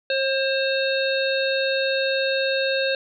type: harmonic tone with a mistuned harmonic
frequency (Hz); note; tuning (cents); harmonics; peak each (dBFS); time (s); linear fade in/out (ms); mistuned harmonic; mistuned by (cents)
533; C5; +32; 1 / 3 / 5 / 7 / 8; -22 / -27 / -29 / -30 / -31; 0.1-2.95; 2; 1; +15
effects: none